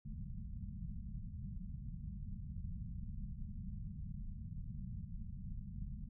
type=low-pass noise; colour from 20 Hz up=pink; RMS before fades=-45 dBFS; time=0.05-6.09 s; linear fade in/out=5 ms; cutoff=220 Hz; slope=96 dB/octave; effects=none